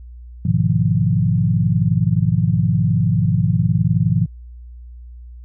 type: chord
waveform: sine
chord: F half-diminished seventh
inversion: first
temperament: equal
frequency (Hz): 103.83 / 123.47 / 155.56 / 174.61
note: Ab2 / Cb3 / Eb3 / F3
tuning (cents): 0 / 0 / 0 / 0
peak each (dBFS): -19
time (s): 0.45-4.26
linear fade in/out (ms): 5
effects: added 60 Hz sine -34 dBFS peak until 5.44 s